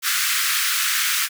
pink high-pass noise, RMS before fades -21 dBFS, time 0.02-1.29 s, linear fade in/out 50 ms, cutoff 1300 Hz, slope 48 dB/octave, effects none

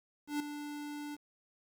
square tone with ADSR envelope, 293.7 Hz, D4, in tune, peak -31 dBFS, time 0.27-1.17 s, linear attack 130 ms, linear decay 4 ms, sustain -10 dB, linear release 30 ms, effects 10-bit

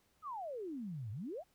sine exponential two-way sweep, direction down then up, 1318.5 to 98 to 801 Hz, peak -40 dBFS, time 0.22-1.44 s, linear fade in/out 50 ms, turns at 1.11 s, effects pink hiss -74 dBFS RMS until 1.54 s

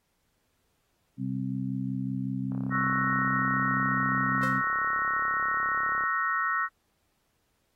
harmonic tone, 65.41 Hz, C2, in tune, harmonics 2 / 3 / 4, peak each -33 / -33 / -33 dBFS, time 1.17-4.63 s, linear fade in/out 50 ms
click train, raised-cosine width 1 ms, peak -31 dBFS, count 122, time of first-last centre 2.52-6.037 s, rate 34.4 Hz
sine chord, F# dominant seventh, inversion second, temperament equal, 1108.7 / 1318.5 / 1480 / 1864.7 Hz, C#6 / E6 / F#6 / A#6, 0 / 0 / 0 / 0 cents, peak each -32 / -29 / -33 / -30 dBFS, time 2.7-6.69 s, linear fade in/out 50 ms
sawtooth tone with exponential decay, 523.3 Hz, C5, in tune, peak -29 dBFS, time 4.43-4.69 s, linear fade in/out 1 ms, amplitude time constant 56 ms
effects pink hiss -74 dBFS RMS until 7.75 s + AAC 48 kbps

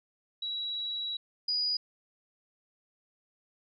sine tone pair in turn, 3894 / 4912 Hz, B7 / D#8, -25 / -23 cents, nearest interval major third, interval 402 cents, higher second, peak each -32 / -27 dBFS, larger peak second, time 0.42-1.17 / 1.48-1.77 s, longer first, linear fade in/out 5 ms, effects none

